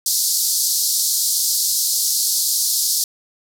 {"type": "band-pass noise", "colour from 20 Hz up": "pink", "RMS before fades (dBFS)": -19, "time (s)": [0.06, 3.04], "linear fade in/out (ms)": 2, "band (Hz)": [4300, 15000], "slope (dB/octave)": 48, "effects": []}